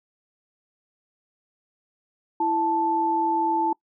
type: tone pair together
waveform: sine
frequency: 331.5 / 878 Hz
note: E4 / A5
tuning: +10 / -4 cents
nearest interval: octave + perfect fourth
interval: 1686 cents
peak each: -26 / -21 dBFS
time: 2.4-3.73 s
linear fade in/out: 5 ms
effects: noise-tail reverb RT60 0.1 s tail -24 dB re dry